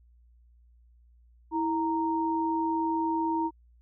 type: tone pair together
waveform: sine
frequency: 325.9 / 929 Hz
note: E4 / A#5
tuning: -20 / -6 cents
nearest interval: octave + tritone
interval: 1814 cents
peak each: -28 dBFS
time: 1.51-3.51 s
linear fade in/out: 50 ms
effects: added 59 Hz sine -56 dBFS peak until 3.81 s